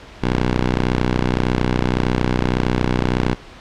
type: ring-modulated tone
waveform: 10% pulse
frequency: 61.74 Hz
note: B1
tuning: in tune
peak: -5 dBFS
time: 0.22-3.35 s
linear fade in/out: 20 ms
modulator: 78.4 Hz
effects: pink hiss -40 dBFS RMS until 3.6 s + low-pass 4000 Hz 12 dB/octave